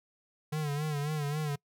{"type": "tone with vibrato", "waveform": "square", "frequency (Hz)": 148.9, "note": "D3", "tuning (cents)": 24, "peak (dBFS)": -31, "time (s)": [0.52, 1.56], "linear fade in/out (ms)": 10, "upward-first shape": "sine", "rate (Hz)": 3.7, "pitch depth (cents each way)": 75, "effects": ["noise-tail reverb RT60 0.1 s tail -24 dB re dry"]}